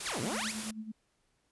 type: noise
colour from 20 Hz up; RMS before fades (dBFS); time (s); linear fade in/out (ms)
white; -39; 0-0.71; 5
type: exponential two-way sweep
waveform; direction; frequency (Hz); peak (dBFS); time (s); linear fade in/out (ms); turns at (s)
15% pulse; down then up; 2832 to 103.83 to 2832; -28; 0.05-0.52; 10; 0.21
type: tone with tremolo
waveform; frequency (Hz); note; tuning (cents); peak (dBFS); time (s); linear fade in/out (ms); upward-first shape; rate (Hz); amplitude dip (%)
sine; 217.8; A3; -17; -36; 0.22-0.92; 10; sine; 9.1; 70
effects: pink hiss -75 dBFS RMS until 1.51 s + resampled to 24000 Hz